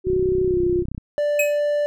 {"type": "tone with pitch glide", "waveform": "sine", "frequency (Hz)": [370, 353.9], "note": ["F#4", "F4"], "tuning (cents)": [0, 23], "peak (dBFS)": -17, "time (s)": [0.04, 0.85], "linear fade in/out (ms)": 50, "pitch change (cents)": -77, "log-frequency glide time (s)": [0.46, 0.6]}
{"type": "click train", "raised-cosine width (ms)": 5, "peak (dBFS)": -17, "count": 30, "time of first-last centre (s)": [0.07, 0.979], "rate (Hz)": 31.9}
{"type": "tone", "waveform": "triangle", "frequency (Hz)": 587.3, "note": "D5", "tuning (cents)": 0, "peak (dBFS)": -16, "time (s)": [1.18, 1.86], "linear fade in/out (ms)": 0}
{"type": "tone with exponential decay", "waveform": "square", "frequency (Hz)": 2538, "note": "D#7", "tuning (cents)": 34, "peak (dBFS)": -16, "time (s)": [1.39, 1.6], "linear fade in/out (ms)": 5, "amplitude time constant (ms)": 44}
{"effects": []}